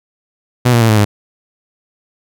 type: tone with pitch steps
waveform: sawtooth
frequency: 123.47 / 118.17 / 113.09 / 108.23 / 103.59 Hz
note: B2 / A#2 / A2 / A2 / G#2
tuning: 0 / +24 / +48 / -28 / -4 cents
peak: -4 dBFS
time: 0.65-1.05 s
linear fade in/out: 10 ms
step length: 80 ms
effects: none